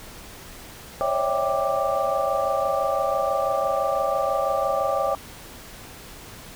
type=tone cluster; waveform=sine; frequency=542 / 568 / 653 / 788 / 1178 Hz; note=C#5 / C#5 / E5 / G5 / D6; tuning=-39 / +42 / -17 / +9 / +5 cents; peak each=-27 dBFS; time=1.01-5.15 s; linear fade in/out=0 ms; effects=pink hiss -42 dBFS RMS until 6.55 s